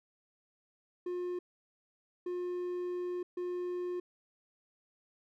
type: tone bursts at uneven times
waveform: triangle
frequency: 357 Hz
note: F4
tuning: 38 cents sharp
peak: -32 dBFS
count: 3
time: 1.06-1.39 / 2.26-3.23 / 3.37-4 s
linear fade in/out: 5 ms
effects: none